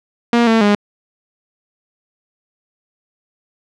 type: tone with pitch steps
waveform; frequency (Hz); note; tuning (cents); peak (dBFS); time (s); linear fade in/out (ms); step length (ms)
sawtooth; 236.4 / 225 / 205.6; A#3 / A3 / G#3; +24 / +39 / -17; -6; 0.33-0.75; 2; 140
effects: low-pass 4000 Hz 12 dB/octave